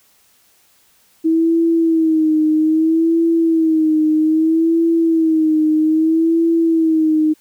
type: tone with vibrato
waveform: sine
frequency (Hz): 320.7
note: E4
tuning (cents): -48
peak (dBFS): -11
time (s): 1.24-7.34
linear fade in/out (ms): 20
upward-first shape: sine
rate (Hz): 0.62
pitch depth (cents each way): 61
effects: white hiss -55 dBFS RMS until 7.4 s